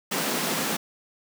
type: high-pass noise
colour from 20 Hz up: pink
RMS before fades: -27 dBFS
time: 0.11-0.77 s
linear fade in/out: 10 ms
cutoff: 160 Hz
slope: 48 dB/octave
effects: none